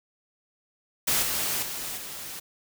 white noise with level steps, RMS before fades -24 / -28 / -34 / -38 dBFS, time 1.07-2.4 s, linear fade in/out 10 ms, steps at 1.22 / 1.62 / 1.97 s, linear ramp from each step 10 ms, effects none

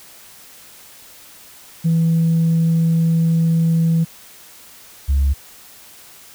sine tone pair in turn, 164.5 / 69.16 Hz, E3 / C#2, -3 / -3 cents, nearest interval octave + minor third, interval 1500 cents, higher first, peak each -11 dBFS, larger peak neither, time 1.84-4.05 / 5.08-5.34 s, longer first, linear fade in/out 20 ms, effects tanh soft clip ceiling -10 dBFS + white hiss -43 dBFS RMS until 6.34 s

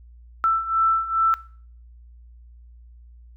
sine beating tone pair, 1328 / 1330.4 Hz, E6 / E6, +12 / +16 cents, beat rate 2.4 Hz, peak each -23 / -20 dBFS, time 0.44-1.34 s, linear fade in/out 0 ms, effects noise-tail reverb RT60 0.5 s tail -19 dB re dry + added 59 Hz sine -44 dBFS peak until 3.36 s

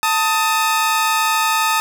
sawtooth tone pair together, 889 / 1257.2 Hz, A5 / D#6, +18 / +18 cents, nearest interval tritone, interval 600 cents, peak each -14 dBFS, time 0.03-1.8 s, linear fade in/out 0 ms, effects none

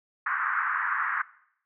pink band-pass noise, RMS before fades -28 dBFS, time 0.26-1.22 s, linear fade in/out 5 ms, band 1100 to 1800 Hz, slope 48 dB/octave, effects noise-tail reverb RT60 0.7 s tail -20 dB re dry

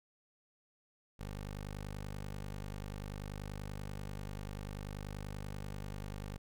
15% pulse tone, 50.3 Hz, G1, 45 cents sharp, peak -35 dBFS, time 1.19-6.38 s, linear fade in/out 10 ms, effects none

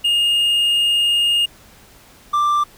triangle tone pair in turn, 2839 / 1179.9 Hz, F7 / D6, +28 / +8 cents, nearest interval octave + minor third, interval 1520 cents, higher first, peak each -12 dBFS, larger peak neither, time 0.04-1.46 / 2.33-2.64 s, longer first, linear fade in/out 10 ms, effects pink hiss -47 dBFS RMS until 2.77 s

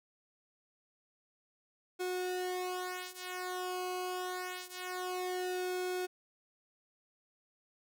sawtooth tone with flanger, 364.9 Hz, F#4, 24 cents flat, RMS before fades -38 dBFS, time 1.99-6.07 s, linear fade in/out 20 ms, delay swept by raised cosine 1.7 to 3.3 ms, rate 0.26 Hz, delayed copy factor -0.85, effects none

